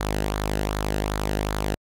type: tone with flanger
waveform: sawtooth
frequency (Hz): 51.4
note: G#1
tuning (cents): -17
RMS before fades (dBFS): -26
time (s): 0-1.75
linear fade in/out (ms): 10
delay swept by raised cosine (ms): 0.36 to 0.9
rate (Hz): 2.6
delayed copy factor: -0.55
effects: AAC 64 kbps